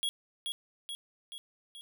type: tone with echo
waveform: square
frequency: 3322 Hz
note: G#7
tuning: in tune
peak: -30 dBFS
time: 0.03-0.09 s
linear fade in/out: 0 ms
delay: 430 ms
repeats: 4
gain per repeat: -4 dB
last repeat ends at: 1.81 s
effects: none